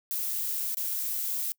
violet noise with dropouts, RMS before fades -31 dBFS, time 0.11-1.52 s, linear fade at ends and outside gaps 0 ms, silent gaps 0.746-0.77 s, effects noise-tail reverb RT60 0.1 s tail -26 dB re dry

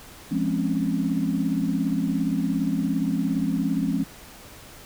sine chord, Db major seventh, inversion first, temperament just, 173.24 / 207.9 / 259.9 / 277.2 Hz, F3 / Ab3 / C4 / Db4, -14 / +2 / -11 / 0 cents, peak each -27 dBFS, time 0.31-4.04 s, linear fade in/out 10 ms, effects pink hiss -45 dBFS RMS until 4.85 s

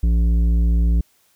sine tone with tanh clipping, 57.4 Hz, A#1, 26 cents flat, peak -15 dBFS, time 0.03-1.01 s, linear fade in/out 5 ms, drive 10 dB, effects white hiss -60 dBFS RMS until 1.35 s

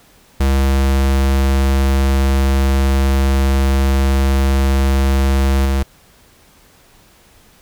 square tone with level steps, 67.6 Hz, C#2, 43 cents flat, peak -12 / -14 dBFS, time 0.4-5.83 s, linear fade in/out 5 ms, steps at 5.65 s, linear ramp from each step 10 ms, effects pink hiss -49 dBFS RMS until 7.61 s

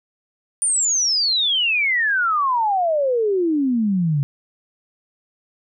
sine exponential sweep, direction down, 9397 to 136.5 Hz, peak -16 dBFS, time 0.62-4.23 s, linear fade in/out 0 ms, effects none

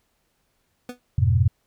25% pulse tone with exponential decay, 246.9 Hz, B3, in tune, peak -25 dBFS, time 0.89-1 s, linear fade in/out 2 ms, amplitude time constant 22 ms
sine chord, F diminished, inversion none, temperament just, 87.31 / 104.77 / 125.72 Hz, F2 / Ab2 / Cb3, 0 / +16 / +31 cents, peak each -20 dBFS, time 1.18-1.48 s, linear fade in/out 5 ms
effects pink hiss -70 dBFS RMS until 1.66 s

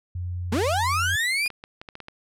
sine tone, 89 Hz, F2, 33 cents sharp, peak -27 dBFS, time 0.15-1.16 s, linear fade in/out 5 ms
35% pulse linear sweep, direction up, 193 to 2478 Hz, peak -20 dBFS, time 0.52-1.48 s, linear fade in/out 5 ms
clicks, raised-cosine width 0.3 ms, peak -23 dBFS, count 8, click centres 1.461 / 1.503 / 1.639 / 1.815 / 1.888 / 1.954 / 2.003 / 2.084 s
effects low-pass 12000 Hz 12 dB/octave

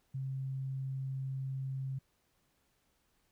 sine tone, 133.6 Hz, C3, 36 cents sharp, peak -35 dBFS, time 0.14-1.99 s, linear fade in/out 10 ms, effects pink hiss -75 dBFS RMS until 3.31 s

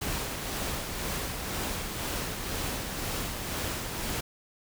pink noise with tremolo, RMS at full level -32 dBFS, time 0.01-4.21 s, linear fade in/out 10 ms, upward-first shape sine, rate 2 Hz, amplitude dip 35%, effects none

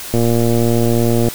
click train, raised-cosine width 2 ms, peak -3 dBFS, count 135, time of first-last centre 0.14-1.285 s, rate 117 Hz, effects white hiss -29 dBFS RMS until 1.34 s

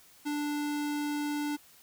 square tone, 293.9 Hz, D4, 1 cent sharp, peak -31 dBFS, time 0.25-1.57 s, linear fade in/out 20 ms, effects white hiss -58 dBFS RMS until 1.82 s

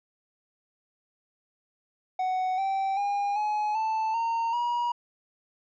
triangle tone with pitch steps, 744 / 776 / 809.5 / 844.3 / 880.7 / 918.6 / 958.2 Hz, F#5 / G5 / G#5 / G#5 / A5 / A#5 / A#5, +9 / -18 / -45 / +28 / +1 / -26 / +47 cents, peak -23 dBFS, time 2.19-4.92 s, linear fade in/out 5 ms, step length 390 ms, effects resampled to 16000 Hz

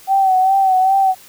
sine tone with vibrato, 763 Hz, G5, 47 cents flat, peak -10 dBFS, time 0.07-1.15 s, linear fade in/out 50 ms, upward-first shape sine, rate 2.5 Hz, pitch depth 45 cents each way, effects white hiss -43 dBFS RMS until 1.28 s

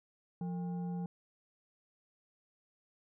sine tone with frequency modulation, 174.61 Hz, F3, in tune, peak -35 dBFS, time 0.41-1.06 s, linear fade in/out 2 ms, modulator 628 Hz, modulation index 0.37, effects none

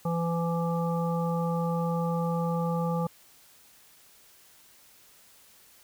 harmonic tone, 168.3 Hz, E3, 36 cents sharp, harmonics 1 / 3 / 5 / 7, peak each -27 / -32 / -35 / -37 dBFS, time 0.05-3.07 s, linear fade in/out 5 ms, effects white hiss -57 dBFS RMS until 5.83 s

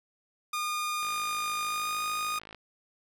sawtooth tone with pitch glide, 1218 to 1232.2 Hz, D#6 to D#6, -37 to -17 cents, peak -26 dBFS, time 0.53-2.39 s, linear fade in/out 5 ms, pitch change +20 cents, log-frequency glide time 1.61-2 s
click train, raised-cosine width 0.3 ms, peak -29 dBFS, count 82, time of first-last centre 1.03-2.547 s, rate 53.4 Hz
effects none

